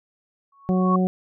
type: tone with exponential growth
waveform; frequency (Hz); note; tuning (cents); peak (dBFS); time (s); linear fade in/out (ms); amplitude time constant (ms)
sine; 1108.7; C#6; 0; -17; 0.52-0.96; 5; 94
type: harmonic tone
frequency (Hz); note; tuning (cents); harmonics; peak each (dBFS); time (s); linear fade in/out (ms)
184.6; F#3; -4; 1 / 2 / 3 / 4; -18 / -26 / -30 / -31; 0.69-1.07; 0
effects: none